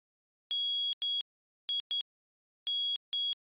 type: tone bursts at uneven times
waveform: sine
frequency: 3322 Hz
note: G#7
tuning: in tune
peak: -29 dBFS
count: 6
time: 0.51-0.93 / 1.02-1.21 / 1.69-1.8 / 1.91-2.01 / 2.67-2.96 / 3.13-3.33 s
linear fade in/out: 0 ms
effects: resampled to 8000 Hz